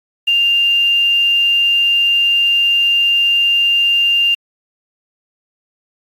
sine tone with quantisation, 2795 Hz, F7, 1 cent sharp, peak -10 dBFS, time 0.27-4.35 s, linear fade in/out 10 ms, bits 6, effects AAC 48 kbps

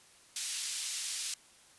white band-pass noise, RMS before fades -37 dBFS, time 0.36-1.34 s, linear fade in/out 2 ms, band 3000 to 9700 Hz, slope 12 dB/octave, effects white hiss -60 dBFS RMS until 1.78 s + resampled to 24000 Hz

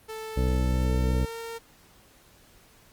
sawtooth tone with pitch glide, 440 to 458.7 Hz, A4 to A#4, 0 to -28 cents, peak -31 dBFS, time 0.08-1.59 s, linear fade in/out 20 ms, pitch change +72 cents, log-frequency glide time 0.63-1.36 s
harmonic tone, 63.2 Hz, B1, 41 cents sharp, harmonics 1 / 2 / 3 / 4 / 5 / 7 / 8 / 9, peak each -23 / -29 / -33 / -35 / -37 / -40 / -41 / -42 dBFS, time 0.36-1.26 s, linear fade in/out 20 ms
effects pink hiss -57 dBFS RMS until 2.92 s + Opus 32 kbps

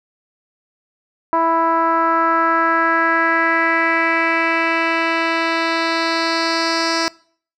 10% pulse tone with low-pass filter sweep, 329.6 Hz, E4, in tune, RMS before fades -17 dBFS, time 1.33-7.08 s, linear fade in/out 0 ms, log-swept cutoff 1000 to 5400 Hz, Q 2.9, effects noise-tail reverb RT60 0.5 s tail -23 dB re dry

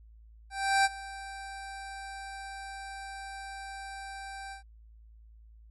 25% pulse tone with ADSR envelope, 783 Hz, G5, 2 cents flat, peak -17 dBFS, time 0.5-4.63 s, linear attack 350 ms, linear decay 30 ms, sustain -19 dB, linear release 110 ms, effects added 55 Hz sine -51 dBFS peak until 5.7 s + MP3 48 kbps

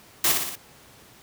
white noise with echo, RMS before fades -20 dBFS, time 0.24-0.32 s, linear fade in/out 5 ms, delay 59 ms, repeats 4, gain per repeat -4 dB, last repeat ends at 0.556 s, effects pink hiss -51 dBFS RMS until 1.22 s + high-pass 80 Hz 12 dB/octave

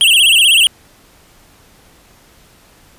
square tone with vibrato, 2965 Hz, F#7, 3 cents sharp, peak -7 dBFS, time 0.01-0.67 s, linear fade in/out 0 ms, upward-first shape sine, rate 16 Hz, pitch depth 190 cents each way, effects pink hiss -47 dBFS RMS until 2.98 s + resampled to 32000 Hz

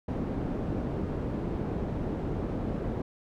white low-pass noise, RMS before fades -32 dBFS, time 0.08-3.02 s, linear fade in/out 5 ms, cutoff 320 Hz, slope 12 dB/octave, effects none

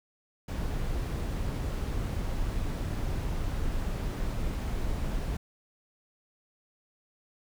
brown noise, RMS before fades -31 dBFS, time 0.48-5.37 s, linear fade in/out 5 ms, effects none

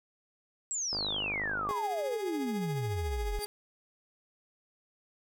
sine exponential sweep, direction down, 7830 to 39.89 Hz, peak -31 dBFS, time 0.71-3.39 s, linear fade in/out 0 ms
click train, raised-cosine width 1 ms, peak -25 dBFS, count 41, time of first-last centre 0.93-1.71 s, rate 51.3 Hz
30% pulse tone with tremolo, 415.3 Hz, G#4, in tune, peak -32 dBFS, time 1.69-3.46 s, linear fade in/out 0 ms, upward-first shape triangle, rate 14 Hz, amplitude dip 50%
20% pulse tone with exponential growth, 4699 Hz, D8, in tune, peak -26 dBFS, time 3.35-3.45 s, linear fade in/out 5 ms, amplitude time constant 20 ms
effects none

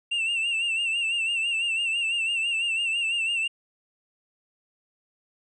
triangle tone with vibrato, 2730 Hz, F7, 40 cents flat, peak -22 dBFS, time 0.11-3.48 s, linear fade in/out 10 ms, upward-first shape sine, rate 6 Hz, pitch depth 66 cents each way, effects resampled to 22050 Hz

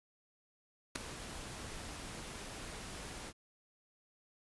pink noise with ADSR envelope, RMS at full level -32 dBFS, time 0.95-3.33 s, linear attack 9 ms, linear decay 4 ms, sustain -14 dB, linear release 49 ms, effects resampled to 24000 Hz

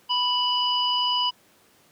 harmonic tone, 987.8 Hz, B5, in tune, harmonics 1 / 3 / 5, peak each -25 / -23 / -30 dBFS, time 0.09-1.31 s, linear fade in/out 20 ms, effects pink hiss -58 dBFS RMS until 1.91 s + high-pass 150 Hz 12 dB/octave

